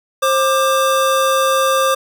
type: tone pair together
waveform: square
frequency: 531 / 1186.9 Hz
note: C5 / D6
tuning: +25 / +18 cents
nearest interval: octave + major second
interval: 1393 cents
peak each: -16 dBFS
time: 0.22-1.95 s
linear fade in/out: 10 ms
effects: none